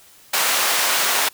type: high-pass noise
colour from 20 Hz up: pink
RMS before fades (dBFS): -19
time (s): 0.33-1.29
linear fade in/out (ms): 10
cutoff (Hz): 810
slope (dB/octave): 12
effects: white hiss -49 dBFS RMS until 1.33 s